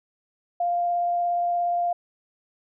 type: tone with vibrato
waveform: sine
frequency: 698.5 Hz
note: F5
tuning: in tune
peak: -21 dBFS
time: 0.6-1.93 s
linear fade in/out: 5 ms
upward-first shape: sine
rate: 17 Hz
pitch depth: 8 cents each way
effects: none